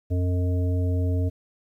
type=harmonic tone; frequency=89.8 Hz; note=F2; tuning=49 cents sharp; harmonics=1 / 3 / 5 / 7; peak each=-21 / -31 / -35 / -38 dBFS; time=0.1-1.3 s; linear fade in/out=20 ms; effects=10-bit